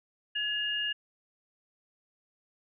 sine tone pair together, 1687.5 / 2838 Hz, G#6 / F7, +27 / +27 cents, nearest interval major sixth, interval 900 cents, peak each -34 / -30 dBFS, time 0.35-0.93 s, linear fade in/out 10 ms, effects none

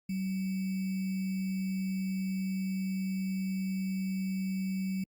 sine tone with sample-and-hold, 190 Hz, F#3, 46 cents sharp, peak -30 dBFS, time 0.09-5.04 s, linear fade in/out 5 ms, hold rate 2450 Hz, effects Opus 48 kbps

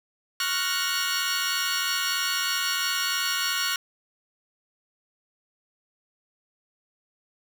15% pulse chord, Gb major seventh, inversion second, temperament equal, 1108.7 / 1396.9 / 1480 / 1864.7 Hz, Db6 / F6 / Gb6 / Bb6, 0 / 0 / 0 / 0 cents, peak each -25 / -23 / -22 / -26 dBFS, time 0.4-3.76 s, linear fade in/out 2 ms, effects none

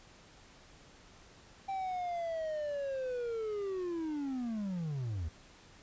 triangle linear sweep, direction down, 784 to 73.7 Hz, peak -32 dBFS, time 1.68-5.29 s, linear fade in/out 10 ms, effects pink hiss -58 dBFS RMS until 5.82 s + resampled to 16000 Hz

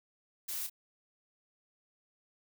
blue noise with echo, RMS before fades -38 dBFS, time 0.48-0.67 s, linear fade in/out 10 ms, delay 29 ms, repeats 1, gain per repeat -8 dB, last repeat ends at 0.699 s, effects none

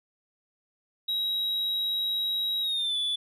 sine tone with pitch glide, 3839 to 3460 Hz, B7 to A7, -50 to -30 cents, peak -23 dBFS, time 1.08-3.16 s, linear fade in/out 10 ms, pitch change -180 cents, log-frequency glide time 2.61-2.97 s, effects tanh soft clip ceiling -25 dBFS

